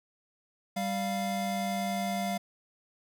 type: tone pair together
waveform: square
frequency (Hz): 196 / 698.5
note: G3 / F5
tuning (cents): 0 / 0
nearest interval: octave + minor seventh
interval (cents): 2200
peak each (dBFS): -33 / -33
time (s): 0.76-2.38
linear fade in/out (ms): 10
effects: none